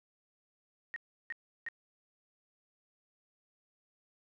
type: tone bursts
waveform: sine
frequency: 1864.7 Hz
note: A#6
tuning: in tune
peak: -36 dBFS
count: 3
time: 0.94-1.686 s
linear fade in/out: 0 ms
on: 22 ms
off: 340 ms
effects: none